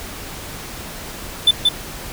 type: tone with echo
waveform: triangle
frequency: 3520 Hz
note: A7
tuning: in tune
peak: -6 dBFS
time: 1.47-1.51 s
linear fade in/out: 5 ms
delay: 180 ms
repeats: 1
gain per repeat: -3 dB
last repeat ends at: 1.69 s
effects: pink hiss -32 dBFS RMS until 2.12 s